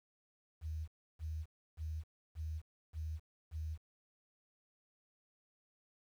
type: tone bursts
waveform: sine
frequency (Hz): 78.7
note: D#2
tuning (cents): +20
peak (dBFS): -38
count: 6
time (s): 0.61-3.78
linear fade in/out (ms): 50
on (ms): 270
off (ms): 310
effects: 11-bit